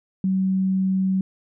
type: tone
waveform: sine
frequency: 189.6 Hz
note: F#3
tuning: 43 cents sharp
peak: -18 dBFS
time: 0.24-1.21 s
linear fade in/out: 2 ms
effects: none